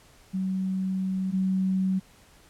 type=tone pair in turn; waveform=sine; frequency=188.8 / 188.8 Hz; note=F#3 / F#3; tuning=+35 / +35 cents; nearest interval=unison; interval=0 cents; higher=neither; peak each=-25 / -22 dBFS; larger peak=second; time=0.33-1.32 / 1.32-2 s; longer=first; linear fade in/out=20 ms; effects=pink hiss -56 dBFS RMS until 2.49 s + low-pass 12000 Hz 12 dB/octave